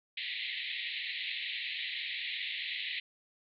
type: band-pass noise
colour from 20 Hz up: pink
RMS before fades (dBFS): -38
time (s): 0.17-3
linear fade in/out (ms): 5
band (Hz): 1900 to 4100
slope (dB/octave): 96
effects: none